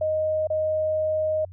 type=tone with dropouts; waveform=sine; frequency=622.3 Hz; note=D#5; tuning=in tune; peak=-21 dBFS; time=0.01-1.45 s; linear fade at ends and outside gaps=5 ms; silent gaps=0.472-0.501 s; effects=added 91 Hz sine -40 dBFS peak until 1.52 s